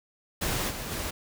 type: noise with level steps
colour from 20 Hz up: pink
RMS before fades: -29 / -36 / -33 dBFS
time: 0.41-1.11 s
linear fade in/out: 10 ms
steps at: 0.69 / 0.9 s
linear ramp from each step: 20 ms
effects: none